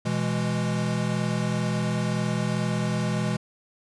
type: chord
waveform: square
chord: E major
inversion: second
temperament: equal with one note detuned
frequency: 122.76 / 164.81 / 207.7 Hz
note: B2 / E3 / G#3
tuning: -10 / 0 / 0 cents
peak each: -29 dBFS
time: 0.05-3.37 s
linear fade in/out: 10 ms
effects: resampled to 22050 Hz